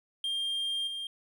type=tone with level steps; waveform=triangle; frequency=3200 Hz; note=G7; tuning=35 cents sharp; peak=-28 / -33 dBFS; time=0.24-1.07 s; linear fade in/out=2 ms; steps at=0.87 s; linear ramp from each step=5 ms; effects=none